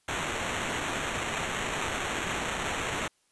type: noise with sample-and-hold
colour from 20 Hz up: blue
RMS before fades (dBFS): -32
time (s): 0.08-3.08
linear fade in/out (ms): 5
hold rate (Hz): 4900
effects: white hiss -70 dBFS RMS until 3.31 s + resampled to 24000 Hz